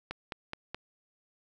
click train, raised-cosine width 0.3 ms, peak -20 dBFS, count 4, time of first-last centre 0.11-0.746 s, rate 4.72 Hz, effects none

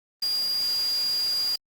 sine tone in noise, 4822 Hz, D8, 45 cents sharp, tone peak -23 dBFS, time 0.22-1.56 s, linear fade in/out 5 ms, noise white, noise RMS -38 dBFS, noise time 0.22-1.56 s, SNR +12 dB, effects Opus 32 kbps

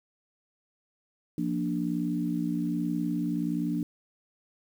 sine tone cluster, 173.8 / 235 / 294.3 Hz, F3 / A#3 / D4, -8 / +14 / +4 cents, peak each -31 / -32 / -30 dBFS, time 1.38-3.83 s, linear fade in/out 2 ms, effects 9-bit

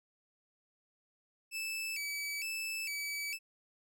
sawtooth tone with vibrato, 2454 Hz, D#7, 25 cents flat, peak -33 dBFS, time 1.51-3.39 s, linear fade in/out 50 ms, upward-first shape square, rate 1.1 Hz, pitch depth 120 cents each way, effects none

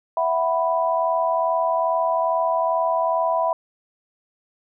sine chord, E suspended second, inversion none, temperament just, 659.3 / 741.7 / 988.9 Hz, E5 / F#5 / B5, 0 / +4 / +2 cents, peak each -21 / -26 / -22 dBFS, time 0.17-3.53 s, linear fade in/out 2 ms, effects none

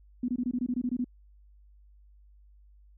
sine tone bursts, 247.3 Hz, B3, 3 cents sharp, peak -26 dBFS, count 11, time 0.23-1.044 s, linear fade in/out 5 ms, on 54 ms, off 22 ms, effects added 50 Hz sine -54 dBFS peak until 2.97 s

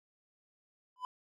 triangle tone with exponential growth, 1003 Hz, B5, 26 cents sharp, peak -30 dBFS, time 0.96-1.05 s, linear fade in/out 1 ms, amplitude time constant 19 ms, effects none

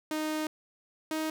sawtooth tone pair in turn, 309.5 / 314 Hz, D#4 / D#4, -9 / +16 cents, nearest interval unison, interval 25 cents, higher second, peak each -26 dBFS, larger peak neither, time 0.11-0.47 / 1.11-1.3 s, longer first, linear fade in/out 2 ms, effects none

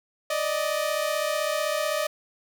sawtooth tone pair together, 587.3 / 623.1 Hz, D5 / D#5, 0 / +2 cents, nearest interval minor second, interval 102 cents, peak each -24 / -23 dBFS, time 0.3-2.07 s, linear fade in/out 5 ms, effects none

